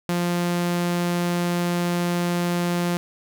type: tone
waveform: sawtooth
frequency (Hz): 174.61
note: F3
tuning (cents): 0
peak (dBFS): -17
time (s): 0.09-2.97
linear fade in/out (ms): 0
effects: none